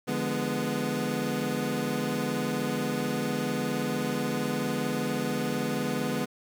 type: chord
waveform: 25% pulse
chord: D diminished seventh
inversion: none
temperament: equal with one note detuned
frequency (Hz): 146.83 / 171.22 / 207.7 / 246.9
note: D3 / F3 / Ab3 / Cb4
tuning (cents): 0 / -34 / 0 / 0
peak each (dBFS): -31 / -33 / -29 / -27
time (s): 0.07-6.26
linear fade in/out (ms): 20
effects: 9-bit